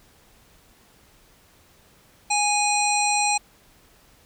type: harmonic tone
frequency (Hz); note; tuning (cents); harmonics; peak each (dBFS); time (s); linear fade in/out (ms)
827; G#5; -8; 1 / 3 / 5 / 7 / 9 / 10; -22 / -25 / -29 / -31 / -27 / -32; 2.3-3.38; 10
effects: pink hiss -56 dBFS RMS until 4.25 s